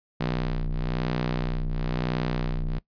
sawtooth ring-modulated tone, 61.74 Hz, B1, in tune, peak -18 dBFS, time 0.2-2.79 s, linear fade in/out 10 ms, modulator 92.1 Hz, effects noise-tail reverb RT60 0.1 s tail -20 dB re dry + resampled to 11025 Hz

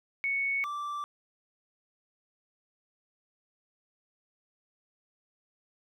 sine / triangle tone pair in turn, 2217 / 1170 Hz, C#7 / D6, 0 / -7 cents, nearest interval major seventh, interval 1107 cents, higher first, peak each -27 / -31 dBFS, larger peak first, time 0.24-0.64 / 0.64-1.04 s, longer neither, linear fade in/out 0 ms, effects none

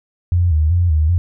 sine tone with vibrato, 82.41 Hz, E2, in tune, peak -11 dBFS, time 0.32-1.18 s, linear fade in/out 0 ms, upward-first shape square, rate 2.6 Hz, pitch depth 110 cents each way, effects none

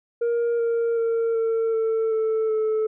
sine tone with pitch steps, 470 / 464.1 / 458.2 / 452.4 / 446.7 / 441.1 / 435.5 Hz, A#4 / A#4 / A#4 / A4 / A4 / A4 / A4, +14 / -8 / -30 / +48 / +26 / +4 / -18 cents, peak -17 dBFS, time 0.21-2.87 s, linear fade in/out 10 ms, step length 380 ms, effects tanh soft clip ceiling -19 dBFS

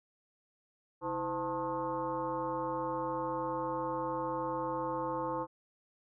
sine tone with frequency modulation, 698.5 Hz, F5, in tune, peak -32 dBFS, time 1.01-5.47 s, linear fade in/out 50 ms, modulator 187 Hz, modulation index 2.3, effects none

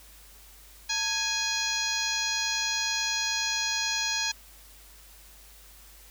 harmonic tone with a mistuned harmonic, 830.6 Hz, G#5, in tune, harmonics 1 / 2 / 3 / 4 / 5 / 6 / 7 / 8, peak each -38 / -34 / -34 / -35 / -32 / -36 / -37 / -34 dBFS, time 0.89-4.32 s, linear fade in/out 10 ms, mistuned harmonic 1, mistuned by +120 cents, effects added 50 Hz sine -53 dBFS peak until 6.1 s + white hiss -53 dBFS RMS until 6.1 s

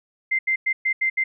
sine tone bursts at uneven times, 2085 Hz, C7, 7 cents flat, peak -18 dBFS, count 6, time 0.31-0.39 / 0.47-0.56 / 0.66-0.73 / 0.85-0.93 / 1.01-1.1 / 1.17-1.24 s, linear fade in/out 10 ms, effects none

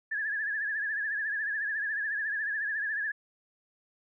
sine tone with vibrato, 1708 Hz, G#6, 48 cents sharp, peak -29 dBFS, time 0.11-3.12 s, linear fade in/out 10 ms, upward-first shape triangle, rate 14 Hz, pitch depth 100 cents each way, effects none

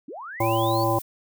sine linear sweep, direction up, 230.2 to 4600 Hz, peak -34 dBFS, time 0.08-0.84 s, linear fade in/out 5 ms
harmonic tone, 112.6 Hz, A2, 40 cents sharp, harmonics 1 / 3 / 5 / 7 / 9, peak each -26 / -26 / -26 / -26 / -26 dBFS, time 0.4-0.99 s, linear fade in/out 5 ms
violet noise, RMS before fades -37 dBFS, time 0.4-1.02 s, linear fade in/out 5 ms
effects none

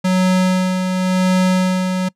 square tone with tremolo, 185 Hz, F#3, in tune, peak -12 dBFS, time 0.04-2.09 s, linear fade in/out 10 ms, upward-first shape sine, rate 0.92 Hz, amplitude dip 45%, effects noise-tail reverb RT60 0.1 s tail -24 dB re dry + low-pass 9000 Hz 12 dB/octave

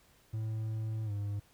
triangle tone with pitch glide, 110 to 102.04 Hz, A2 to G#2, 0 to -30 cents, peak -31 dBFS, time 0.33-1.4 s, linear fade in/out 10 ms, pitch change -130 cents, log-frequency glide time 1.05-1.11 s, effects pink hiss -65 dBFS RMS until 1.53 s

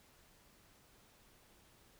silence, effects pink hiss -66 dBFS RMS until 1.99 s

